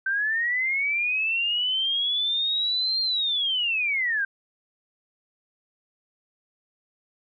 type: linear two-way sweep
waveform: sine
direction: up then down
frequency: 1542 to 4214 to 1542 Hz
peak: -22 dBFS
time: 0.06-4.25 s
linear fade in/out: 5 ms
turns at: 3.01 s
effects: none